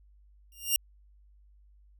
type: tone with exponential growth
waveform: 5% pulse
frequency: 2817 Hz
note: F7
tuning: 14 cents sharp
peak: -11 dBFS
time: 0.52-0.76 s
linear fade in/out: 1 ms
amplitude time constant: 52 ms
effects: added 50 Hz sine -56 dBFS peak until 1.99 s